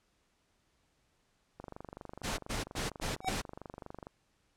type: click train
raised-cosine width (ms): 1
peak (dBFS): -30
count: 61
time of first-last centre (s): 1.6-4.069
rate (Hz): 24.3
type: noise bursts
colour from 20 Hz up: pink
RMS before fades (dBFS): -35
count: 5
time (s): 2.23-3.42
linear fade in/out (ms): 20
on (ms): 150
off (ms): 110
type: tone with exponential growth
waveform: square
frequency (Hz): 757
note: F#5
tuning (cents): +39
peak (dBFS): -27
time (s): 3.21-3.29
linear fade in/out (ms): 5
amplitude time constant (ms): 17
effects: pink hiss -74 dBFS RMS until 4.56 s + low-pass 9000 Hz 12 dB/octave